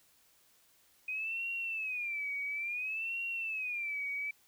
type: tone with vibrato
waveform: sine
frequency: 2489 Hz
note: D#7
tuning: in tune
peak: -34 dBFS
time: 1.08-4.31 s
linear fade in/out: 5 ms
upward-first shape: sine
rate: 0.58 Hz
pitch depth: 170 cents each way
effects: white hiss -67 dBFS RMS until 4.47 s